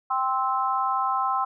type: chord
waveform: sine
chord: C major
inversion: second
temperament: just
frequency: 784.9 / 1046.5 / 1308.1 Hz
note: G5 / C6 / E6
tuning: +2 / 0 / -14 cents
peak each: -27 / -25 / -27 dBFS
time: 0.1-1.45 s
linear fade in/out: 10 ms
effects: none